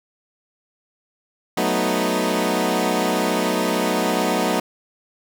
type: chord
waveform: 15% pulse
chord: B dominant seventh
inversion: second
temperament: equal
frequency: 185 / 220 / 246.9 / 311.1 Hz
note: F#3 / A3 / B3 / D#4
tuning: 0 / 0 / 0 / 0 cents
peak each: -18 dBFS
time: 1.57-4.6 s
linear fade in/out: 5 ms
effects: none